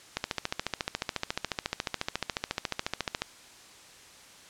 click train, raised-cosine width 0.2 ms, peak -11 dBFS, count 44, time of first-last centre 0.17-3.22 s, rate 14.1 Hz, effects white hiss -52 dBFS RMS until 4.49 s + low-pass 8000 Hz 12 dB/octave

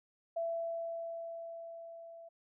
sine tone with level ramp, 668 Hz, E5, 23 cents sharp, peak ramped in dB -32 to -49 dBFS, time 0.36-2.29 s, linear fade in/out 10 ms, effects none

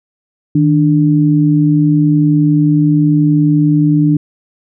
sine tone pair together, 155.7 / 294.8 Hz, D#3 / D4, +2 / +7 cents, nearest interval major seventh, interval 1105 cents, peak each -10 dBFS, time 0.55-4.17 s, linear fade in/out 5 ms, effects none

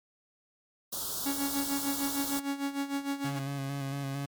white band-stop noise, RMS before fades -35 dBFS, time 0.92-2.4 s, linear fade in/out 10 ms, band 1400 to 3400 Hz, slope 48 dB/octave
45% pulse tone with tremolo, 279.1 Hz, C#4, 12 cents sharp, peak -28 dBFS, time 1.25-3.4 s, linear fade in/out 20 ms, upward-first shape sine, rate 6.6 Hz, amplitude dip 75%
30% pulse tone with vibrato, 138.59 Hz, C#3, in tune, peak -30 dBFS, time 3.24-4.26 s, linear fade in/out 10 ms, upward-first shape square, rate 4.4 Hz, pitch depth 24 cents each way
effects MP3 96 kbps

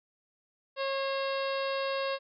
harmonic tone with a mistuned harmonic, 544 Hz, C#5, 33 cents flat, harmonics 1 / 2 / 3 / 4 / 5 / 6 / 7 / 8 / 9, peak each -31 / -36 / -41 / -45 / -41 / -47 / -44 / -45 / -48 dBFS, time 0.76-2.19 s, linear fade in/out 50 ms, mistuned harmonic 4, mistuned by -52 cents, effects none

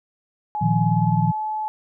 sine tone with pitch glide, 844 to 860.7 Hz, G#5 to A5, +28 to -38 cents, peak -23 dBFS, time 0.55-1.68 s, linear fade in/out 0 ms, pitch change +34 cents, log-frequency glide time 0.83-1.15 s
sine chord, Bb suspended fourth, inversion none, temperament equal, 116.54 / 155.56 / 174.61 Hz, Bb2 / Eb3 / F3, 0 / 0 / 0 cents, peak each -22 / -21 / -21 dBFS, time 0.61-1.32 s, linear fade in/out 10 ms
effects none

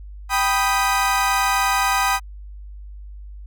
30% pulse chord, G augmented, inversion none, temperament equal, 784 / 987.8 / 1244.5 Hz, G5 / B5 / D#6, 0 / 0 / 0 cents, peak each -19 dBFS, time 0.29-2.2 s, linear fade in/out 50 ms, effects added 50 Hz sine -34 dBFS peak until 3.46 s

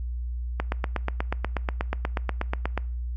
click train, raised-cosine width 0.5 ms, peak -11 dBFS, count 19, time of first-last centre 0.6-2.777 s, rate 8.27 Hz, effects noise-tail reverb RT60 0.5 s tail -23 dB re dry + added 60 Hz sine -28 dBFS peak until 3.16 s

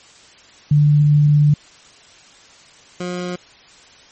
sine / 20% pulse tone pair in turn, 147.6 / 178.74 Hz, D3 / F3, +9 / +40 cents, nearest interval minor third, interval 331 cents, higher second, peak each -9 / -18 dBFS, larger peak first, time 0.71-1.54 / 3-3.36 s, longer first, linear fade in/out 5 ms, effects white hiss -46 dBFS RMS until 4.11 s + MP3 32 kbps

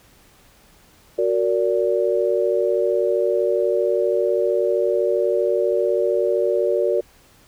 sine chord, Gb augmented, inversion none, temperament just, 370 / 462.5 / 578.1 Hz, Gb4 / Bb4 / D5, 0 / -14 / -27 cents, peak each -21 dBFS, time 1.18-7.01 s, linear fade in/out 10 ms, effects pink hiss -53 dBFS RMS until 7.47 s

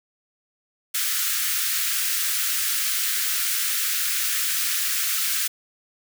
white high-pass noise, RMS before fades -24 dBFS, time 0.94-5.48 s, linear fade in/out 10 ms, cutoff 1300 Hz, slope 48 dB/octave, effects none

